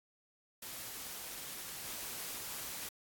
white noise with level steps, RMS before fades -45 / -43 dBFS, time 0.62-2.89 s, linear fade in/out 5 ms, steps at 1.84 s, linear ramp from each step 20 ms, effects AAC 64 kbps

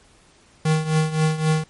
square tone with tremolo, 156.8 Hz, D#3, 14 cents sharp, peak -15 dBFS, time 0.65-1.64 s, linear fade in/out 5 ms, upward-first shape triangle, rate 3.8 Hz, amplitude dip 80%, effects pink hiss -54 dBFS RMS until 1.69 s + MP3 48 kbps

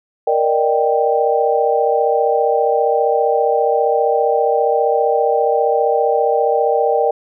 sine chord, Eb major seventh, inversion second, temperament equal, 466.2 / 587.3 / 622.3 / 784 Hz, Bb4 / D5 / Eb5 / G5, 0 / 0 / 0 / 0 cents, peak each -16 / -19 / -21 / -17 dBFS, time 0.27-7.11 s, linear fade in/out 5 ms, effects none

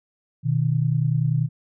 sine tone pair together, 124.16 / 154.5 Hz, B2 / D#3, +10 / -12 cents, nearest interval major third, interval 378 cents, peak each -21 / -21 dBFS, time 0.43-1.49 s, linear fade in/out 50 ms, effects none

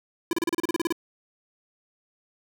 square tone bursts, 336 Hz, E4, 33 cents sharp, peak -23 dBFS, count 12, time 0.31-0.925 s, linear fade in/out 2 ms, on 21 ms, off 33 ms, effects none

